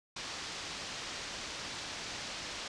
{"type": "low-pass noise", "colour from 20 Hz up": "white", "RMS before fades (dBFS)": -42, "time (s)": [0.16, 2.68], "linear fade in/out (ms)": 5, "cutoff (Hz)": 5900, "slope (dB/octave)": 24, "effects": ["resampled to 22050 Hz"]}